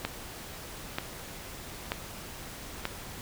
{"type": "click train", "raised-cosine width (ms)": 0.3, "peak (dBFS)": -13, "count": 4, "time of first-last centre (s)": [0.05, 2.854], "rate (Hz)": 1.07, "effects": ["pink hiss -43 dBFS RMS until 3.21 s"]}